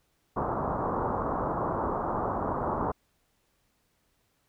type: low-pass noise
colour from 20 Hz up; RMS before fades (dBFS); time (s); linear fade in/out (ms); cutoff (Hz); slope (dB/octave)
white; -30; 0.36-2.92; 10; 1200; 48
effects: pink hiss -72 dBFS RMS until 4.48 s